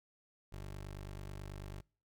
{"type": "tone", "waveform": "20% pulse", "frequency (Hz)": 49.17, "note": "G1", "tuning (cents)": 6, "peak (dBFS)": -39, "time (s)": [0.52, 1.81], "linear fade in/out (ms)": 10, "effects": ["noise-tail reverb RT60 0.4 s tail -25 dB re dry"]}